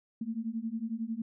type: beating tone pair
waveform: sine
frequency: 220 / 231 Hz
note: A3 / A#3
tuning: 0 / -16 cents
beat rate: 11 Hz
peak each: -36 / -35 dBFS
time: 0.21-1.22 s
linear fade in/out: 5 ms
effects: none